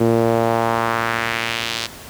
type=tone with band-pass filter sweep; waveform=sawtooth; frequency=115 Hz; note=A#2; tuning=23 cents flat; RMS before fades=-19 dBFS; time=0-1.87 s; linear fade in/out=10 ms; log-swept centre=360 to 4300 Hz; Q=1.5; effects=pink hiss -37 dBFS RMS until 2.09 s + high-pass 60 Hz 12 dB/octave